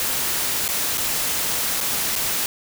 white noise with dropouts, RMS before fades -23 dBFS, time 0-2.46 s, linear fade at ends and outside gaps 1 ms, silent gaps 0.68-0.688 / 0.974-0.979 / 1.805-1.81 / 2.155-2.161 s, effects none

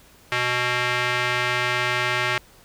square tone with band-pass filter, 123.47 Hz, B2, in tune, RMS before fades -23 dBFS, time 0.32-2.38 s, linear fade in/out 0 ms, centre 2100 Hz, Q 1.5, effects pink hiss -52 dBFS RMS until 2.64 s

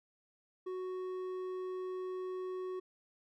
sine tone with hard clipping, 370 Hz, F#4, in tune, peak -39 dBFS, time 0.66-2.8 s, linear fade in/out 10 ms, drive 6 dB, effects none

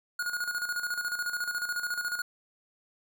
square tone with tremolo, 1442 Hz, F#6, 45 cents flat, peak -29 dBFS, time 0.19-2.22 s, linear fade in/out 5 ms, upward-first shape square, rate 14 Hz, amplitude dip 60%, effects none

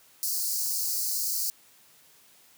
white high-pass noise, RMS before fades -29 dBFS, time 0.23-1.5 s, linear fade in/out 0 ms, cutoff 4300 Hz, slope 96 dB/octave, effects white hiss -58 dBFS RMS until 2.57 s + high-pass 80 Hz 12 dB/octave

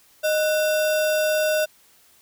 sine tone with sample-and-hold, 618 Hz, D#5, 12 cents flat, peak -18 dBFS, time 0.23-1.66 s, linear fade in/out 20 ms, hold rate 2100 Hz, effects white hiss -56 dBFS RMS until 2.21 s

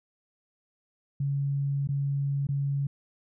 sine tone with dropouts, 140 Hz, C#3, 18 cents sharp, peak -25 dBFS, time 1.2-2.87 s, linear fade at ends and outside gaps 5 ms, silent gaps 1.874-1.888 / 2.47-2.488 s, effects none

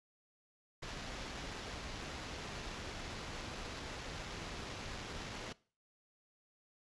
pink noise with sample-and-hold, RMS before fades -45 dBFS, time 0.82-5.53 s, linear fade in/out 10 ms, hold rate 8820 Hz, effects noise-tail reverb RT60 0.4 s tail -21 dB re dry + resampled to 22050 Hz

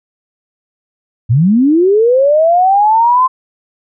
sine linear sweep, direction up, 103.83 to 1046.5 Hz, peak -6 dBFS, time 1.29-3.28 s, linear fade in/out 20 ms, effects none

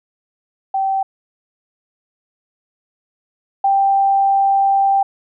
sine tone pair in turn, 775 / 786.3 Hz, G5 / G5, -20 / +5 cents, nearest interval unison, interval 25 cents, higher second, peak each -15 / -11 dBFS, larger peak second, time 0.74-1.03 / 3.64-5.03 s, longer second, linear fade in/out 5 ms, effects none

